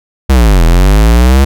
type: linear two-way sweep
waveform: square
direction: down then up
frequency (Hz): 69.5 to 39.87 to 69.5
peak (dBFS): -4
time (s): 0.29-1.45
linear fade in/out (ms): 10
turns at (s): 0.64
effects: none